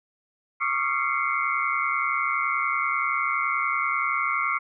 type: tone cluster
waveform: sine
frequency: 1114 / 1204 / 1366 / 2097 / 2228 Hz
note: C#6 / D6 / F6 / C7 / C#7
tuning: +8 / +43 / -39 / +3 / +8 cents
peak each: -29 dBFS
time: 0.6-4.59 s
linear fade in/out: 20 ms
effects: none